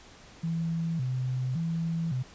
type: tone with vibrato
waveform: sine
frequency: 145.5 Hz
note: D3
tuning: 16 cents flat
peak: -27 dBFS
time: 0.43-2.23 s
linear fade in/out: 10 ms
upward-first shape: square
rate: 0.89 Hz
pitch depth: 220 cents each way
effects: pink hiss -52 dBFS RMS until 2.34 s + resampled to 16000 Hz